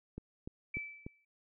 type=click train; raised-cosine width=3 ms; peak=-29 dBFS; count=4; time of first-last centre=0.18-1.065 s; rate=3.39 Hz
type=tone with exponential decay; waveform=sine; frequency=2315 Hz; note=D7; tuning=25 cents flat; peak=-34 dBFS; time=0.74-1.25 s; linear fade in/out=5 ms; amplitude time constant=110 ms
effects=none